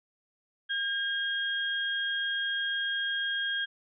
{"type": "tone pair together", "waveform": "sine", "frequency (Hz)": [1614, 3256], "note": ["G#6", "G#7"], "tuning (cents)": [-50, -35], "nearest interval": "octave", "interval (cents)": 1215, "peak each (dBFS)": [-30, -32], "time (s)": [0.69, 3.66], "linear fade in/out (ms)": 20, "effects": []}